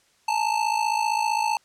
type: ring-modulated tone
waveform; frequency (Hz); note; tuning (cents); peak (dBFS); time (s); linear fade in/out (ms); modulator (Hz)
square; 880; A5; 0; -19; 0.28-1.57; 2; 27.7
effects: white hiss -62 dBFS RMS until 1.64 s + low-pass 8000 Hz 12 dB/octave